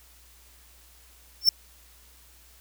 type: tone with exponential growth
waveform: square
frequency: 5390 Hz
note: E8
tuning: 38 cents sharp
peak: -11 dBFS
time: 1.41-1.49 s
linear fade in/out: 2 ms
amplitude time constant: 16 ms
effects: added 60 Hz sine -56 dBFS peak until 2.6 s + white hiss -56 dBFS RMS until 2.6 s